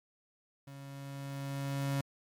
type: tone with level ramp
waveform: 35% pulse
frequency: 138.59 Hz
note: C#3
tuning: in tune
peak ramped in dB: -45 to -28 dBFS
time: 0.67-2.01 s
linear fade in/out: 5 ms
effects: MP3 96 kbps